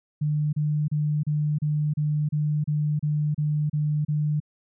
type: tone bursts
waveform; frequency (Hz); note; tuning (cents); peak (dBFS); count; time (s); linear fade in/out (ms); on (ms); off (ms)
sine; 150; D3; +37; -21; 12; 0.21-4.402; 10; 320; 32
effects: none